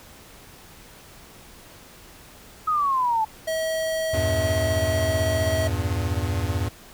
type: exponential sweep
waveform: sine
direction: down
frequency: 1281 to 860 Hz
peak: -19 dBFS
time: 2.67-3.25 s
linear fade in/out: 10 ms
type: tone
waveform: square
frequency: 642 Hz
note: E5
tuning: 46 cents flat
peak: -24 dBFS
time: 3.47-5.68 s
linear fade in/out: 10 ms
type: chord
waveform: square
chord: E diminished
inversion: none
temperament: equal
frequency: 82.41 / 98 / 116.54 Hz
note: E2 / G2 / Bb2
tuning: 0 / 0 / 0 cents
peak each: -27 / -27 / -32 dBFS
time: 4.13-6.69 s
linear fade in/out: 10 ms
effects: pink hiss -47 dBFS RMS until 6.93 s